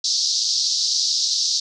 white band-pass noise, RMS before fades -21 dBFS, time 0.04-1.6 s, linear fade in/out 5 ms, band 4100 to 5800 Hz, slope 48 dB/octave, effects none

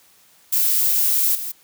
violet noise with level steps, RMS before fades -18 / -28 dBFS, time 0.52-1.52 s, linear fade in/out 10 ms, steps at 1.35 s, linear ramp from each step 2 ms, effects white hiss -54 dBFS RMS until 1.63 s + high-pass 80 Hz 12 dB/octave

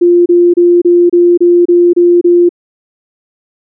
sine tone bursts, 349.2 Hz, F4, in tune, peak -3 dBFS, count 9, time 0.01-2.492 s, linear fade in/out 10 ms, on 250 ms, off 29 ms, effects none

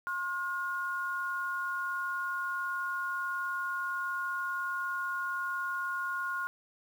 sine tone pair together, 1071 / 1429.6 Hz, C6 / F6, +40 / +40 cents, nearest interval perfect fourth, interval 500 cents, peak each -36 / -33 dBFS, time 0.07-6.47 s, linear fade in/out 0 ms, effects 9-bit

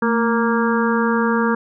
harmonic tone with a mistuned harmonic, 233.1 Hz, A#3, in tune, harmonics 1 / 2 / 4 / 5 / 6 / 7, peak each -18 / -21 / -24 / -25 / -26 / -26 dBFS, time 0.02-1.55 s, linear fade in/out 5 ms, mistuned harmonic 1, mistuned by -57 cents, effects none

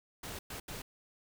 pink noise bursts at uneven times, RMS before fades -43 dBFS, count 3, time 0.23-0.39 / 0.5-0.6 / 0.68-0.82 s, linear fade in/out 5 ms, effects none

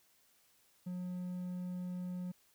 triangle tone, 180.3 Hz, F#3, 45 cents flat, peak -36 dBFS, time 0.86-2.32 s, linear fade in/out 10 ms, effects white hiss -70 dBFS RMS until 2.54 s

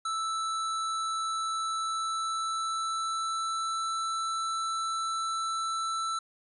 square tone with pitch glide, 1318.5 to 1326.9 Hz, E6 to E6, 0 to +11 cents, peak -30 dBFS, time 0.05-6.19 s, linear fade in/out 5 ms, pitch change +11 cents, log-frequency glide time 1.76-3.91 s, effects resampled to 24000 Hz

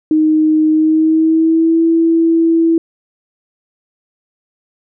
sine tone with pitch glide, 311.1 to 329.6 Hz, D#4 to E4, 0 to 0 cents, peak -8 dBFS, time 0.11-2.78 s, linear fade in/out 2 ms, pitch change +100 cents, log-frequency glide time 0.69-1.83 s, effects none

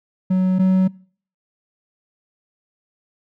triangle tone pair in turn, 185.9 / 187.41 Hz, F#3 / F#3, +8 / +22 cents, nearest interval unison, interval 14 cents, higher second, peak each -12 / -10 dBFS, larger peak second, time 0.3-0.59 / 0.59-0.88 s, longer neither, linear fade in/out 10 ms, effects noise-tail reverb RT60 0.5 s tail -24 dB re dry

